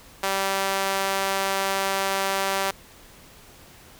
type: tone with high-pass filter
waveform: sawtooth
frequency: 194.4 Hz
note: G3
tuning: 14 cents flat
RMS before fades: -25 dBFS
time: 0.23-2.71 s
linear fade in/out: 5 ms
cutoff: 680 Hz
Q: 0.91
effects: pink hiss -49 dBFS RMS until 3.99 s